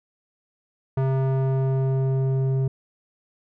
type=tone with low-pass filter sweep; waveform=square; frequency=133.2 Hz; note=C3; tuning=31 cents sharp; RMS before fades=-22 dBFS; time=0.97-2.68 s; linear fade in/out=5 ms; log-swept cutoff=1000 to 370 Hz; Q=0.83; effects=none